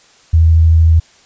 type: tone with vibrato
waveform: sine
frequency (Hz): 81.3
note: E2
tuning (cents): -23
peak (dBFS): -5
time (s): 0.33-1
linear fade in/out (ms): 10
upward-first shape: triangle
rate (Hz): 13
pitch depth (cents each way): 15
effects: white hiss -47 dBFS RMS until 1.25 s + resampled to 16000 Hz